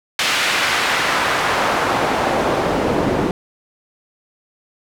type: noise with band-pass filter sweep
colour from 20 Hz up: pink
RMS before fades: -18 dBFS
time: 0.19-3.31 s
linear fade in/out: 2 ms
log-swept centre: 2700 to 340 Hz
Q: 0.86
effects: none